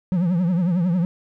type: tone with vibrato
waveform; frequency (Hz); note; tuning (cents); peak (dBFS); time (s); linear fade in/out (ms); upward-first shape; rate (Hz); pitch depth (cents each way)
triangle; 176.5; F3; +19; -15; 0.12-1.05; 0; triangle; 11; 150
effects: none